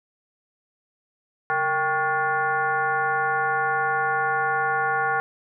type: tone with frequency modulation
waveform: sine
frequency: 1108.7 Hz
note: C#6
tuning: in tune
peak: -20 dBFS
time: 1.5-5.2 s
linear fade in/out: 0 ms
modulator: 324 Hz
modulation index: 1.7
effects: none